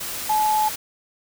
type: tone in noise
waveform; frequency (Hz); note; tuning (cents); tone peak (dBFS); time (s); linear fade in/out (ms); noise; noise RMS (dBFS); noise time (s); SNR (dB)
sine; 857; A5; -46; -17; 0.29-0.69; 10; white; -30; 0-0.76; +10
effects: none